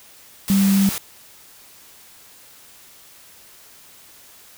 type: tone in noise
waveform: sine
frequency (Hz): 196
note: G3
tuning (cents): 0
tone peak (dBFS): -13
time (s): 0.5-0.89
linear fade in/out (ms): 0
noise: white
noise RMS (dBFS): -27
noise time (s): 0.48-0.98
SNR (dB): +11
effects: white hiss -47 dBFS RMS until 4.57 s